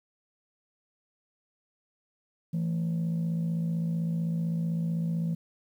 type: tone pair together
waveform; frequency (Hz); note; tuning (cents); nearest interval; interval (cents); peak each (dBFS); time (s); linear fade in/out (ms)
sine; 166.46 / 222.2; E3 / A3; +17 / +17; perfect fourth; 500; -25 / -34; 2.53-5.35; 10
effects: tanh soft clip ceiling -24 dBFS + 10-bit